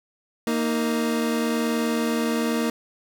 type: tone pair together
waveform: 30% pulse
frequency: 232.4 / 313.4 Hz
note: A#3 / D#4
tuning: -5 / +13 cents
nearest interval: perfect fourth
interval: 518 cents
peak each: -20 / -25 dBFS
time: 0.47-2.7 s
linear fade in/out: 2 ms
effects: none